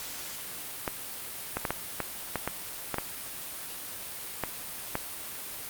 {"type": "clicks", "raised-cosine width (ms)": 0.5, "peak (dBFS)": -13, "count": 11, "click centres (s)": [0.878, 1.57, 1.652, 1.706, 2.003, 2.357, 2.476, 2.943, 2.984, 4.437, 4.954], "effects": ["white hiss -39 dBFS RMS until 5.69 s", "Opus 48 kbps"]}